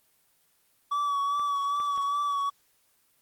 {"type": "tone with vibrato", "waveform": "triangle", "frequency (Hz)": 1141, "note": "C#6", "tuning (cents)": 50, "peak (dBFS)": -23, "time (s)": [0.91, 2.5], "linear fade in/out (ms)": 10, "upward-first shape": "sine", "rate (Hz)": 2.5, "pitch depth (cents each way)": 31}
{"type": "clicks", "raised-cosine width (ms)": 0.5, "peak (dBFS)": -29, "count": 3, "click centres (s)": [1.396, 1.801, 1.977]}
{"effects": ["white hiss -67 dBFS RMS until 3.21 s", "Opus 24 kbps"]}